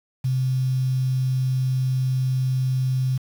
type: tone with quantisation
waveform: sine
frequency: 130 Hz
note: C3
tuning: 11 cents flat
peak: -19 dBFS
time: 0.24-3.18 s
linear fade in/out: 10 ms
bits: 7
effects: none